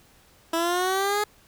15% pulse linear sweep, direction up, 326.7 to 421.7 Hz, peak -16 dBFS, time 0.53-1.24 s, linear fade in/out 5 ms, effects pink hiss -57 dBFS RMS until 1.47 s

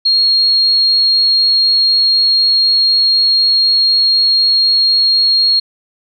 sine tone, 4274 Hz, C8, 36 cents sharp, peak -8 dBFS, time 0.05-5.6 s, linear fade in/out 10 ms, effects none

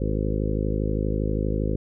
harmonic tone with a mistuned harmonic, 52.5 Hz, G#1, 19 cents sharp, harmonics 1 / 2 / 3 / 4 / 5 / 6 / 7 / 8 / 9 / 10, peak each -26 / -29 / -31 / -32 / -33 / -34 / -34 / -35 / -36 / -36 dBFS, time 0-1.76 s, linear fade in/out 5 ms, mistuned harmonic 10, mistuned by -16 cents, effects none

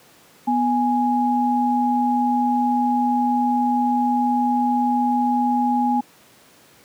sine tone pair together, 246.3 / 830.6 Hz, B3 / G#5, -5 / 0 cents, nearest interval octave + major sixth, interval 2105 cents, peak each -19 dBFS, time 0.47-6.01 s, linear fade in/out 10 ms, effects pink hiss -51 dBFS RMS until 6.84 s + high-pass 150 Hz 12 dB/octave

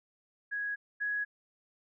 sine tone pair in turn, 1661.2 / 1670.8 Hz, G#6 / G#6, 0 / +10 cents, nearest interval unison, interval 10 cents, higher second, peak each -32 / -30 dBFS, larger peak second, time 0.51-0.76 / 1-1.25 s, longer neither, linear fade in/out 20 ms, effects none

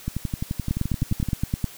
two click trains, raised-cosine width 5 ms, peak -10 / -13 dBFS, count 10 / 15, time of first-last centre 0.71-1.643 / 0.08-1.287 s, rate 9.65 / 11.6 Hz, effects white hiss -44 dBFS RMS until 1.77 s

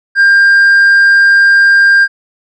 triangle tone with tanh clipping, 1598 Hz, G6, 33 cents sharp, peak -4 dBFS, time 0.15-2.08 s, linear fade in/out 50 ms, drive 7 dB, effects none

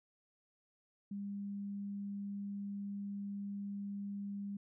sine tone, 200.9 Hz, G3, 43 cents sharp, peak -39 dBFS, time 1.11-4.57 s, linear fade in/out 5 ms, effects none

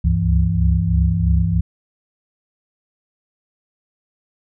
sine tone cluster, 68.3 / 71.4 / 99 / 167.3 Hz, C#2 / D2 / G2 / E3, -25 / -48 / +18 / +26 cents, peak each -19 dBFS, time 0.04-1.61 s, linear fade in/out 10 ms, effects none

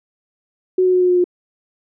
sine tone with pitch steps, 370 / 367.2 / 364.5 / 361.8 / 359.1 / 356.4 Hz, F#4 / F#4 / F#4 / F#4 / F4 / F4, 0 / -13 / -26 / -39 / +48 / +35 cents, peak -11 dBFS, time 0.78-1.242 s, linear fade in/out 5 ms, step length 77 ms, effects none

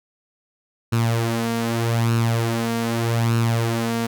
sawtooth tone with flanger, 115.6 Hz, A#2, 14 cents flat, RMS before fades -21 dBFS, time 0.92-4.07 s, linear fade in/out 10 ms, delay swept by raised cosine 0.73 to 4.33 ms, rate 0.82 Hz, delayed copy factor +0.6, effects none

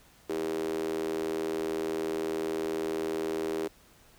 sawtooth tone with high-pass filter, 80 Hz, D#2, 49 cents sharp, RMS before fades -32 dBFS, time 0.29-3.68 s, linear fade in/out 10 ms, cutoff 370 Hz, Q 7.9, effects pink hiss -59 dBFS RMS until 4.18 s

